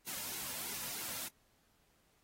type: noise with flanger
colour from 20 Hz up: white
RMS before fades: -42 dBFS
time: 0.06-1.29 s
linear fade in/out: 20 ms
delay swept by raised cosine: 1.6 to 2.7 ms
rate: 3.2 Hz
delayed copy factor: -0.55
effects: pink hiss -73 dBFS RMS until 2.23 s + AAC 48 kbps

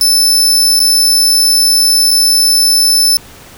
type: tone with dropouts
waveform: sawtooth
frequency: 5274 Hz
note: E8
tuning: in tune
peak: -4 dBFS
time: 0.01-3.17 s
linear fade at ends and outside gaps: 1 ms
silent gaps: 0.794-0.801 / 2.108-2.112 s
effects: pink hiss -36 dBFS RMS until 3.57 s

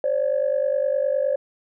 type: tone pair together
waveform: sine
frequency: 531 / 580.7 Hz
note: C5 / D5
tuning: +25 / -20 cents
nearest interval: major second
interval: 155 cents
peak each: -21 dBFS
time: 0.04-1.36 s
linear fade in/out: 2 ms
effects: tanh soft clip ceiling -13 dBFS

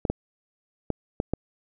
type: clicks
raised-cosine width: 2 ms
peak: -11 dBFS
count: 5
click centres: 0.052 / 0.1 / 0.903 / 1.201 / 1.336 s
effects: none

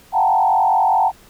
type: tone with frequency modulation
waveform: sine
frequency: 824 Hz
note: G#5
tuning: 14 cents flat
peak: -12 dBFS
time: 0.12-1.12 s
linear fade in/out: 50 ms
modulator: 45 Hz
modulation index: 2.3
effects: pink hiss -48 dBFS RMS until 1.29 s

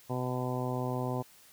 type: harmonic tone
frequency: 126.2 Hz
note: B2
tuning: 38 cents sharp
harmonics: 1 / 2 / 3 / 4 / 5 / 6 / 7 / 8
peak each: -34 / -37 / -39 / -40 / -41 / -42 / -42 / -43 dBFS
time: 0.09-1.23 s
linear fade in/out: 20 ms
effects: white hiss -58 dBFS RMS until 1.52 s

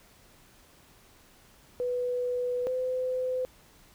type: tone pair in turn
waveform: sine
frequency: 493.9 / 509.5 Hz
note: B4 / C5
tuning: 0 / -46 cents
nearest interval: minor second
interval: 54 cents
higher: second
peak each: -27 dBFS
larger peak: neither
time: 1.8-2.67 / 2.67-3.45 s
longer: first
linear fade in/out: 0 ms
effects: pink hiss -58 dBFS RMS until 3.94 s

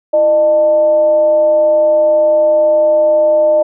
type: tone with frequency modulation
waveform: sine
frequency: 609 Hz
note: D#5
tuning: 37 cents flat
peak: -7 dBFS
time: 0.13-3.63 s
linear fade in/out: 10 ms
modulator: 276 Hz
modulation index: 0.25
effects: none

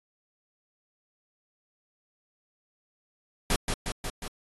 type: noise with echo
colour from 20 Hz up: pink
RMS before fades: -25 dBFS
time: 3.5-3.56 s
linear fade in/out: 2 ms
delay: 180 ms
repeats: 4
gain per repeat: -3 dB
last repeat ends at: 4.28 s
effects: AAC 32 kbps

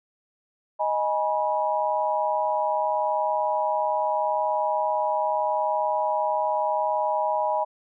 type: chord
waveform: sine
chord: G# minor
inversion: second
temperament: equal with one note detuned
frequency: 622.3 / 830.6 / 971.4 Hz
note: D#5 / G#5 / B5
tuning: 0 / 0 / -29 cents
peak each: -26 dBFS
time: 0.79-7.65 s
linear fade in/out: 20 ms
effects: none

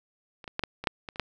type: clicks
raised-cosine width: 0.3 ms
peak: -28 / -22 / -12 / -12 / -20 / -7 / -21 / -28 / -11 dBFS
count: 9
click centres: 0.442 / 0.478 / 0.594 / 0.637 / 0.84 / 0.872 / 1.088 / 1.159 / 1.197 s
effects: none

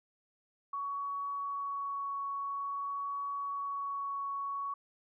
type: tone with vibrato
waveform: sine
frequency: 1120 Hz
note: C#6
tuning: 18 cents sharp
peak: -34 dBFS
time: 0.73-4.74 s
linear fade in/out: 5 ms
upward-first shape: triangle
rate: 0.49 Hz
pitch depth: 9 cents each way
effects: none

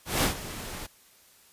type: noise with ADSR envelope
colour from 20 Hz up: pink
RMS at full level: -23 dBFS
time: 0.05-0.87 s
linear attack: 180 ms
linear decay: 110 ms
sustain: -15 dB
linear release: 15 ms
effects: white hiss -58 dBFS RMS until 1.52 s + resampled to 32000 Hz

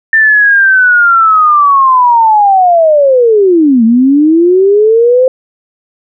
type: linear two-way sweep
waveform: sine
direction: down then up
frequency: 1795 to 220 to 522 Hz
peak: -3 dBFS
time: 0.13-5.28 s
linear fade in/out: 2 ms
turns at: 3.84 s
effects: none

